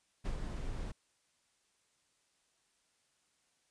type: noise with ADSR envelope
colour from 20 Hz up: brown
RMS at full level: -35 dBFS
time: 0.24-0.92 s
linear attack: 20 ms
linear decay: 93 ms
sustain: -4 dB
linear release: 11 ms
effects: white hiss -75 dBFS RMS until 3.7 s + resampled to 22050 Hz